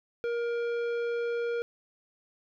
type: tone with tanh clipping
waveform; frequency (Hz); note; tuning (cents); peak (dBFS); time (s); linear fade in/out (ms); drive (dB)
triangle; 471.4; A#4; +19; -30; 0.24-1.62; 0; 16
effects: none